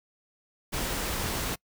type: noise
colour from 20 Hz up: pink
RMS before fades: -31 dBFS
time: 0.72-1.56 s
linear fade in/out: 20 ms
effects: noise-tail reverb RT60 0.1 s tail -26 dB re dry